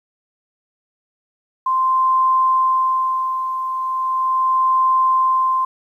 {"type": "tone with tremolo", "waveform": "sine", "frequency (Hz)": 1043, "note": "C6", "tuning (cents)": -6, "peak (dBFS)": -12, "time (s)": [1.66, 5.65], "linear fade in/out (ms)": 5, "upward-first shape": "sine", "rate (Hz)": 0.38, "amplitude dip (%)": 60, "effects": ["9-bit"]}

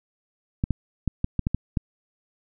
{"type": "clicks", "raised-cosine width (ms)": 5, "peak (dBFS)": -10, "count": 8, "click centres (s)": [0.639, 0.707, 1.077, 1.244, 1.393, 1.469, 1.546, 1.772], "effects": []}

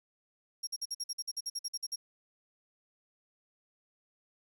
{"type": "tone bursts", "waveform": "35% pulse", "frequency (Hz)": 5588, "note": "F8", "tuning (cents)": 0, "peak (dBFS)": -31, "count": 15, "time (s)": [0.63, 1.96], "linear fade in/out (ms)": 10, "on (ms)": 42, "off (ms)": 50, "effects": []}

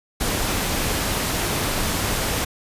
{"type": "noise", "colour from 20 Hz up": "pink", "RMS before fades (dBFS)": -23, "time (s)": [0.2, 2.45], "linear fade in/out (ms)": 10, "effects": ["resampled to 32000 Hz"]}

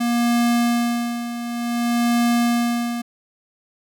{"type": "tone with tremolo", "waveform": "square", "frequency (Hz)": 237.4, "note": "A#3", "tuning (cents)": 32, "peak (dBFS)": -16, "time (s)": [0, 3.02], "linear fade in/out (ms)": 10, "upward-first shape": "sine", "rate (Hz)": 0.55, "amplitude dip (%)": 70, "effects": []}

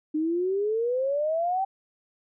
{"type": "exponential sweep", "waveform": "sine", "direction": "up", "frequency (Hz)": [301.9, 785], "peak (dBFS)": -23, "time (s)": [0.14, 1.65], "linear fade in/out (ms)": 10, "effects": []}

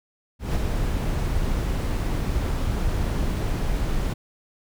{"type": "noise with ADSR envelope", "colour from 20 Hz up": "brown", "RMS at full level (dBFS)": -21, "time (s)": [0.39, 4.14], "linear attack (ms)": 160, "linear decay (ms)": 16, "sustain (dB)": -3, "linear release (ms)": 14, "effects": []}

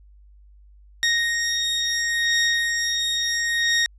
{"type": "beating tone pair", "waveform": "20% pulse", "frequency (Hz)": [1864.7, 1865.43], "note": ["A#6", "A#6"], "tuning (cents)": [0, 1], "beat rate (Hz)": 0.73, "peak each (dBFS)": [-21, -16], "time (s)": [1.03, 3.86], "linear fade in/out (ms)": 0, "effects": ["added 50 Hz sine -47 dBFS peak until 3.98 s", "resampled to 24000 Hz"]}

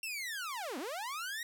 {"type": "linear two-way sweep", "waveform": "sawtooth", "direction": "down then up", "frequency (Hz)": [2745, 233.1, 1924], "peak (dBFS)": -34, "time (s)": [0.03, 1.43], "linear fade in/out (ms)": 2, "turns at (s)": 0.78, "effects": []}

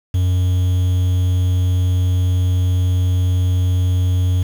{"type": "tone with quantisation", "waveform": "triangle", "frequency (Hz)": 91, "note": "F#2", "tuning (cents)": -28, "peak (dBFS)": -11, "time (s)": [0.14, 4.43], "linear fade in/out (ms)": 5, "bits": 6, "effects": []}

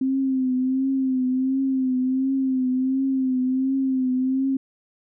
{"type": "tone with vibrato", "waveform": "sine", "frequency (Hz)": 261.6, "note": "C4", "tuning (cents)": 0, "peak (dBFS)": -19, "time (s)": [0.01, 4.57], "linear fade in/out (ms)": 5, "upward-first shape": "triangle", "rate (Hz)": 1.4, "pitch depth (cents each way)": 56, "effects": []}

